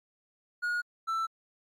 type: tone pair in turn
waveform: triangle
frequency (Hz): 1442 / 1330.2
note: F#6 / E6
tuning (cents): -45 / +15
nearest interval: minor second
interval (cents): 140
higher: first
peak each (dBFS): -26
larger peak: neither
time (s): 0.62-0.82 / 1.07-1.27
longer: neither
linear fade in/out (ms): 20
effects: MP3 64 kbps